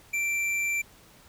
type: tone with hard clipping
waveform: sine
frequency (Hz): 2349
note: D7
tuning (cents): 0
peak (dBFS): -27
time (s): 0.13-0.82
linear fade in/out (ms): 10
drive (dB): 9
effects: pink hiss -55 dBFS RMS until 1.28 s